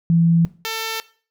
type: tone pair in turn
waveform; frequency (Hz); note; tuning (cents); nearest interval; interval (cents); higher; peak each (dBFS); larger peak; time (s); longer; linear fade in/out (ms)
sine / 5% pulse; 167.4 / 446.9; E3 / A4; +27 / +27; octave + perfect fourth; 1700; second; -12; neither; 0.1-0.45 / 0.65-1; neither; 0
effects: noise-tail reverb RT60 0.4 s tail -18 dB re dry